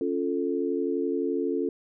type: chord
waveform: sine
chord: Db augmented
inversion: none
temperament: equal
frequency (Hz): 277.2 / 349.2 / 440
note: Db4 / F4 / A4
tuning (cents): 0 / 0 / 0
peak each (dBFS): -29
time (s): 0.01-1.69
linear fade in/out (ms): 2
effects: none